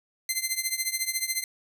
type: tone with tremolo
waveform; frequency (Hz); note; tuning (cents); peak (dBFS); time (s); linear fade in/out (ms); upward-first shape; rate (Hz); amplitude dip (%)
10% pulse; 2071; C7; -18; -14; 0.29-1.44; 2; triangle; 14; 90
effects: none